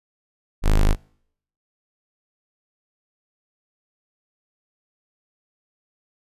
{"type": "tone", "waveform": "square", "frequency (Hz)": 25.96, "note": "G#0", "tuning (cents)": 0, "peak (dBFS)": -14, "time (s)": [0.62, 0.96], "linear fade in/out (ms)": 50, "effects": ["noise-tail reverb RT60 0.7 s tail -26 dB re dry", "resampled to 32000 Hz"]}